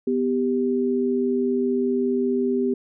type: tone pair together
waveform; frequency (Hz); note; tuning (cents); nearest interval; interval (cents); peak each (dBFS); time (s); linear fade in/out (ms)
sine; 248.9 / 394; B3 / G4; +14 / +9; minor sixth; 795; -22; 0.07-2.74; 5
effects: none